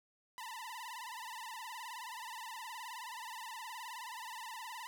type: tone with vibrato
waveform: sawtooth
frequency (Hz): 945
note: A#5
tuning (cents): +23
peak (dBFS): -40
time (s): 0.38-4.87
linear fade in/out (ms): 0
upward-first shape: sine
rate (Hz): 19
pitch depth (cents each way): 130
effects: none